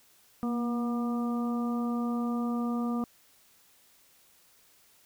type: harmonic tone with a mistuned harmonic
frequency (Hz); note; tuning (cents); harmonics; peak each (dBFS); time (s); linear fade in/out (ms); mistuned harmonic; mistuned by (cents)
240.1; B3; -49; 1 / 2 / 3 / 4 / 5; -28 / -40 / -41 / -47 / -40; 0.43-3.04; 0; 1; -28
effects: white hiss -62 dBFS RMS until 5.05 s